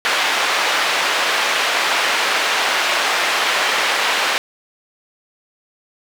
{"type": "band-pass noise", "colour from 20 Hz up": "white", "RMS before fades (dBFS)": -18, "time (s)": [0.05, 4.38], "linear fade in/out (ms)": 0, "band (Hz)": [560, 2800], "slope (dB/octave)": 12, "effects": []}